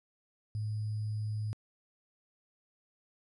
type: tone with sample-and-hold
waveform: sine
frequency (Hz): 106.9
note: A2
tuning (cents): -49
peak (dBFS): -32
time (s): 0.55-1.53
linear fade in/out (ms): 0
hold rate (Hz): 4900
effects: resampled to 24000 Hz